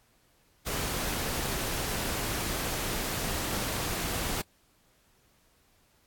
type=noise; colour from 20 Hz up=pink; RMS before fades=-32 dBFS; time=0.66-4.42 s; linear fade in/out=10 ms; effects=pink hiss -66 dBFS RMS until 6.06 s + AAC 64 kbps